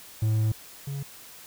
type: tone pair in turn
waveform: triangle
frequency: 109.3 / 139.91 Hz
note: A2 / C#3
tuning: -11 / +16 cents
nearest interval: major third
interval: 427 cents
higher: second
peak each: -19 / -28 dBFS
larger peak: first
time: 0.22-0.52 / 0.87-1.03 s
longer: first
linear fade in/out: 5 ms
effects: white hiss -47 dBFS RMS until 1.46 s